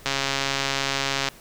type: click train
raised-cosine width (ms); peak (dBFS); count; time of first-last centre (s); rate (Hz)
0.2; -6; 169; 0.06-1.286; 137
effects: pink hiss -48 dBFS RMS until 1.4 s